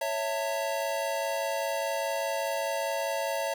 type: chord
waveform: square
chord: A major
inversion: first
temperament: equal with one note detuned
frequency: 554.4 / 659.3 / 900.6 Hz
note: C#5 / E5 / A5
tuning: 0 / 0 / +40 cents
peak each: -33 / -33 / -35 dBFS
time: 0.01-3.54 s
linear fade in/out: 5 ms
effects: none